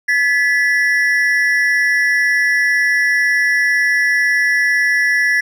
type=ring-modulated tone; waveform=triangle; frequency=1842 Hz; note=A#6; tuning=21 cents flat; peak=-7 dBFS; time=0.08-5.41 s; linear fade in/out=10 ms; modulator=131 Hz; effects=none